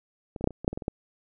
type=clicks; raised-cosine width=2 ms; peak=-23 / -25 / -9 / -9 / -29 / -22 / -6 / -21 / -19 / -24 / -14 dBFS; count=11; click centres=0.362 / 0.41 / 0.442 / 0.474 / 0.507 / 0.646 / 0.679 / 0.73 / 0.775 / 0.822 / 0.881 s; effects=none